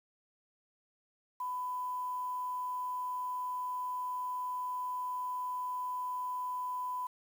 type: tone with quantisation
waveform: sine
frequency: 999 Hz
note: B5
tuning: 20 cents sharp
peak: -34 dBFS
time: 1.4-7.07 s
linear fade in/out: 5 ms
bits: 9
effects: none